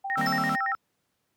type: tone with tremolo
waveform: sine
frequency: 784 Hz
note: G5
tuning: in tune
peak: -29 dBFS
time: 0.04-0.74 s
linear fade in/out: 10 ms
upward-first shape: sine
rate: 14 Hz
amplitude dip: 25%
type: tone with vibrato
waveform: sine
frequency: 1569 Hz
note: G6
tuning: 1 cent sharp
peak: -26 dBFS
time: 0.1-0.75 s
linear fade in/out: 0 ms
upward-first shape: square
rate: 8.9 Hz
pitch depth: 290 cents each way
type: chord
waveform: 45% pulse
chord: C minor seventh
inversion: first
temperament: equal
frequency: 155.56 / 196 / 233.1 / 261.6 Hz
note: Eb3 / G3 / Bb3 / C4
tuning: 0 / 0 / 0 / 0 cents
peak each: -34 dBFS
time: 0.17-0.56 s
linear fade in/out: 10 ms
type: tone with exponential decay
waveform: square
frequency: 5274 Hz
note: E8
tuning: in tune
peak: -30 dBFS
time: 0.26-0.77 s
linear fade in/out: 2 ms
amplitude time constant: 110 ms
effects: pink hiss -75 dBFS RMS until 1.36 s + high-pass 100 Hz 12 dB/octave